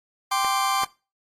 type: chord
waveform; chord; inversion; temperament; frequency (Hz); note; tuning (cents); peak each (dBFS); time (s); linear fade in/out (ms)
40% pulse; G suspended fourth; none; just; 784 / 1045.3 / 1176; G5 / C6 / D6; 0 / -2 / +2; -25; 0.31-0.85; 10
type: clicks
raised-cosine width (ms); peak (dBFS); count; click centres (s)
0.5; -17; 2; 0.447 / 0.835
effects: noise-tail reverb RT60 0.3 s tail -21 dB re dry + AAC 48 kbps